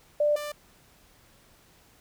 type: tone pair in turn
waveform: sine / sawtooth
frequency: 592 / 592 Hz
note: D5 / D5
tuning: +14 / +14 cents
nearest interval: unison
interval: 0 cents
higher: neither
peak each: -20 / -29 dBFS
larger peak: first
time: 0.2-0.36 / 0.36-0.52 s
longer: neither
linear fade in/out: 5 ms
effects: pink hiss -59 dBFS RMS until 2 s